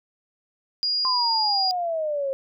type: tone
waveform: sine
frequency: 4860 Hz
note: D#8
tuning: 42 cents flat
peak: -21 dBFS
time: 0.83-1.71 s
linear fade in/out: 0 ms
type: exponential sweep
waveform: sine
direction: down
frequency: 1046.5 to 532 Hz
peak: -23 dBFS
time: 1.05-2.33 s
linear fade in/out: 0 ms
effects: none

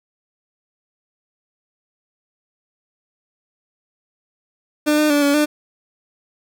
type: tone with pitch steps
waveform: 30% pulse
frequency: 299.8 / 303.4 / 290.2 / 284.5 / 299 Hz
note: D4 / D#4 / D4 / C#4 / D4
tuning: +36 / -44 / -21 / +45 / +31 cents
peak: -11 dBFS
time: 4.86-5.46 s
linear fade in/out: 20 ms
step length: 120 ms
effects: none

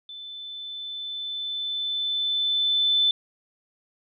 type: tone with level ramp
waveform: sine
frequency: 3520 Hz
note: A7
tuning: in tune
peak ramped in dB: -37 to -17 dBFS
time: 0.09-3.11 s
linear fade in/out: 2 ms
effects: none

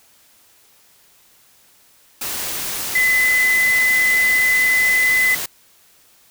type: tone in noise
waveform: sine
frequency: 2018 Hz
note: B6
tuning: 37 cents sharp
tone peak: -13 dBFS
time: 2.95-5.35 s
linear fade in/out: 5 ms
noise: white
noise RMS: -25 dBFS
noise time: 2.21-5.46 s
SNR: +9 dB
effects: white hiss -53 dBFS RMS until 6.3 s

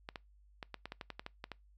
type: clicks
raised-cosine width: 0.3 ms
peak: -26 dBFS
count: 12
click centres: 0.089 / 0.158 / 0.628 / 0.743 / 0.856 / 0.921 / 1.012 / 1.103 / 1.195 / 1.264 / 1.441 / 1.517 s
effects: noise-tail reverb RT60 0.2 s tail -24 dB re dry + added 50 Hz sine -61 dBFS peak until 1.77 s

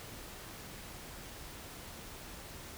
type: silence
effects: pink hiss -48 dBFS RMS until 2.77 s

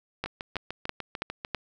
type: two click trains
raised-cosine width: 0.3 ms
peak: -13 / -18 dBFS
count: 5 / 9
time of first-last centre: 0.24-1.547 / 0.26-1.449 s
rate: 3.06 / 6.73 Hz
effects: none

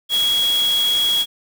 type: tone in noise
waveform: sine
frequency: 3322 Hz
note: G#7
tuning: in tune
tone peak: -15 dBFS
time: 0.09-1.26 s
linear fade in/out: 50 ms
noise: white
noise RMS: -28 dBFS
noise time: 0.09-1.26 s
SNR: +10 dB
effects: none

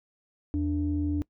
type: tone pair together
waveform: sine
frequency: 82.41 / 293.7 Hz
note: E2 / D4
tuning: 0 / 0 cents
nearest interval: octave + minor seventh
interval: 2200 cents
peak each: -28 / -26 dBFS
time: 0.54-1.22 s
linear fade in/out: 0 ms
effects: noise-tail reverb RT60 0.1 s tail -23 dB re dry + tanh soft clip ceiling -18 dBFS

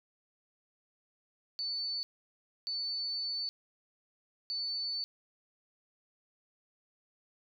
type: tone bursts at uneven times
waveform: sine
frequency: 4496 Hz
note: C#8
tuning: 24 cents sharp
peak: -33 dBFS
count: 3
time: 1.59-2.03 / 2.67-3.49 / 4.5-5.04 s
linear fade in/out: 0 ms
effects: none

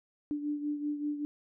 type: beating tone pair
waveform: sine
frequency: 293.7 / 298.9 Hz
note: D4 / D4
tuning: 0 / +31 cents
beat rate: 5.2 Hz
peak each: -32 / -39 dBFS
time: 0.31-1.25 s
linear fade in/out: 0 ms
effects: none

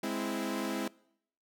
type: chord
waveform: sawtooth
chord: Ab augmented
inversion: none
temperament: equal with one note detuned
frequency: 207.7 / 260.3 / 329.6 Hz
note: Ab3 / C4 / E4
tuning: 0 / -9 / 0 cents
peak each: -33 dBFS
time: 0.03-0.88 s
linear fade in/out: 5 ms
effects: noise-tail reverb RT60 0.7 s tail -23 dB re dry

